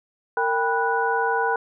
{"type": "tone cluster", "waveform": "sine", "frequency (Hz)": [459.1, 791, 985, 1474], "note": ["A#4", "G5", "B5", "F#6"], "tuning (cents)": [-26, 15, -5, -7], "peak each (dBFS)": -25, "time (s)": [0.37, 1.56], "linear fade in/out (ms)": 2, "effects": []}